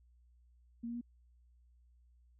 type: tone with pitch steps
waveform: sine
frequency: 233.1 / 236.2 / 239.4 Hz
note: A#3 / A#3 / A#3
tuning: 0 / +23 / +46 cents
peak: -38 dBFS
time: 0.83-1.013 s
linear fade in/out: 10 ms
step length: 61 ms
effects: added 60 Hz sine -63 dBFS peak until 2.39 s